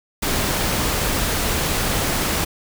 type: noise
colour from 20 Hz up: pink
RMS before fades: -21 dBFS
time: 0.22-2.45 s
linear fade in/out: 10 ms
effects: none